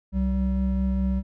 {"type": "tone pair together", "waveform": "triangle", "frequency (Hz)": [65.41, 191.42], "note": ["C2", "G3"], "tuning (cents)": [0, -41], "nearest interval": "octave + perfect fifth", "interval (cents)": 1859, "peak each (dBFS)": -22, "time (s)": [0.12, 1.23], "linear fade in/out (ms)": 50, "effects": []}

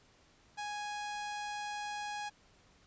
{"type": "tone", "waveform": "sawtooth", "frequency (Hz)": 830, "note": "G#5", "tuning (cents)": -1, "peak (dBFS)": -34, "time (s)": [0.57, 2.3], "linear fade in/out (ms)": 20, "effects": ["pink hiss -65 dBFS RMS until 2.86 s", "resampled to 16000 Hz"]}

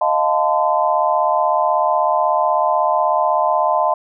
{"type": "chord", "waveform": "sine", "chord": "F dominant seventh", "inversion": "third", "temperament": "equal with one note detuned", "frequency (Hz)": [622.3, 698.5, 880, 1025.6], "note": ["Eb5", "F5", "A5", "C6"], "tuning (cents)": [0, 0, 0, -35], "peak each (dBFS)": -19, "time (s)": [0.01, 3.94], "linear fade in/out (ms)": 5, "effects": []}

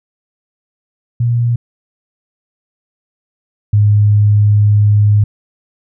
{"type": "tone pair in turn", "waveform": "sine", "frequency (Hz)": [118.9, 104.11], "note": ["A#2", "G#2"], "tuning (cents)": [35, 5], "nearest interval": "major second", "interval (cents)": 230, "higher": "first", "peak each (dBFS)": [-10, -6], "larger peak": "second", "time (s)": [[1.2, 1.56], [3.73, 5.24]], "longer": "second", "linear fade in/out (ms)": 5, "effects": []}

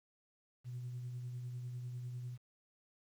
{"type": "tone with tremolo", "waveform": "sine", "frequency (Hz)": 123.47, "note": "B2", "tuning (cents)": 0, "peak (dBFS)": -38, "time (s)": [0.64, 2.38], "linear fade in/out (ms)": 50, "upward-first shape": "triangle", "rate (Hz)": 10, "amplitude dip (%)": 40, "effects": ["tanh soft clip ceiling -37 dBFS", "11-bit"]}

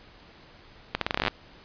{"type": "accelerating click train", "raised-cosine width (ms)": 0.3, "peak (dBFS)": -8, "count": 13, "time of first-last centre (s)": [0.95, 1.281], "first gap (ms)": 63, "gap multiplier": 0.83, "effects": ["pink hiss -52 dBFS RMS until 1.64 s", "resampled to 11025 Hz"]}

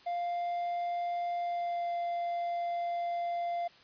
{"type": "tone with pitch glide", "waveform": "triangle", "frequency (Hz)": [698, 692.4], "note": ["F5", "F5"], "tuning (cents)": [-1, -15], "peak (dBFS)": -29, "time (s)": [0.06, 3.68], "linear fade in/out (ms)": 10, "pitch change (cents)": -14, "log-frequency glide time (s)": [1.38, 1.92], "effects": ["white hiss -58 dBFS RMS until 3.83 s", "resampled to 11025 Hz"]}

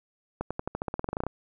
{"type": "accelerating click train", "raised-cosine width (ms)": 1, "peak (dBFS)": -16, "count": 16, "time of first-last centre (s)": [0.41, 1.266], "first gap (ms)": 96, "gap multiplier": 0.92, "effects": []}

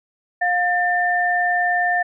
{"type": "tone pair together", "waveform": "sine", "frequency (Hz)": [710, 1790.4], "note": ["F5", "A6"], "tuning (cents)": [28, 30], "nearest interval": "octave + major third", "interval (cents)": 1602, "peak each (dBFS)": -19, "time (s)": [0.41, 2.03], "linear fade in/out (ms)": 10, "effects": []}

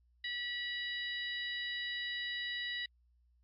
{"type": "harmonic tone with a mistuned harmonic", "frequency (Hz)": 970, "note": "B5", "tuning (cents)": -31, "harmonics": [2, 3, 4, 5], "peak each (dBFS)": [-39, -45, -41, -52], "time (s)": [0.24, 2.86], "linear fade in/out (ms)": 5, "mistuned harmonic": 3, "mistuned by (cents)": 18, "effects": ["added 60 Hz sine -67 dBFS peak until 3.43 s", "AAC 48 kbps"]}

